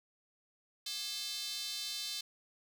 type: tone with high-pass filter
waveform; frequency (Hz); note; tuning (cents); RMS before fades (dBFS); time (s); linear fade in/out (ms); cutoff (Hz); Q
square; 238.4; A#3; +39; -40; 0.86-2.21; 5; 4000; 3.1
effects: none